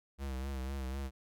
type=tone with vibrato; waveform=square; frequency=66.8 Hz; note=C2; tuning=36 cents sharp; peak=-37 dBFS; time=0.18-1.11 s; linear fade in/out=50 ms; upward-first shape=sine; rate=4 Hz; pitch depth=60 cents each way; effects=none